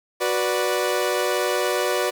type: chord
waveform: sawtooth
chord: B minor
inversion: second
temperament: equal with one note detuned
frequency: 370 / 490.5 / 587.3 Hz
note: F#4 / B4 / D5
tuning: 0 / -12 / 0 cents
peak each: -21 dBFS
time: 0.2-2.11 s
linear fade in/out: 20 ms
effects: 8-bit